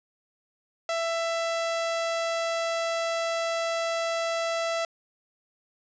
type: tone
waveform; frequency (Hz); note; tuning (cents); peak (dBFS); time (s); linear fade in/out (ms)
sawtooth; 665; E5; +15; -22; 0.89-4.85; 2
effects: resampled to 16000 Hz + 10-bit